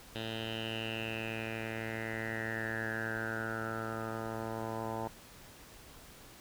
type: tone with low-pass filter sweep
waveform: 10% pulse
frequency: 112 Hz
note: A2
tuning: 31 cents sharp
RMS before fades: -38 dBFS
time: 0.15-5.08 s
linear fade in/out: 5 ms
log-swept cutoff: 3400 to 950 Hz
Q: 7.8
effects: pink hiss -54 dBFS RMS until 6.4 s